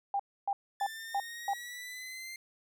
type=tone bursts; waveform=sine; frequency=798 Hz; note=G5; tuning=31 cents sharp; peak=-28 dBFS; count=5; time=0.14-1.535 s; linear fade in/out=2 ms; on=55 ms; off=280 ms
type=exponential sweep; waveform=sawtooth; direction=up; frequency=1756 to 2100 Hz; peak=-38 dBFS; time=0.8-2.36 s; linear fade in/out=2 ms
effects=none